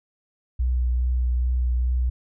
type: tone with vibrato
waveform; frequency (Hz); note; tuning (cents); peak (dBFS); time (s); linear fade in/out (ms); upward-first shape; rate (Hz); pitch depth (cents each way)
sine; 61.74; B1; 0; -19; 0.59-2.1; 10; triangle; 2.4; 21
effects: none